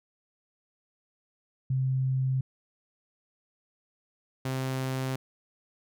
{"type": "tone pair in turn", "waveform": ["sine", "sawtooth"], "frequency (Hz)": [131.3, 131.3], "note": ["C3", "C3"], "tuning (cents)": [6, 6], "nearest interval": "unison", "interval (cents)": 0, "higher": "neither", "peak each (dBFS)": [-24, -25], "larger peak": "first", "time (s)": [[1.7, 2.41], [4.45, 5.16]], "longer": "neither", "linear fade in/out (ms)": 5, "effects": []}